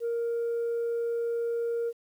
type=tone; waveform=sine; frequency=467.1 Hz; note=A#4; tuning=3 cents sharp; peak=-25 dBFS; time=0-1.93 s; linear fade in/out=50 ms; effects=tanh soft clip ceiling -25 dBFS + 10-bit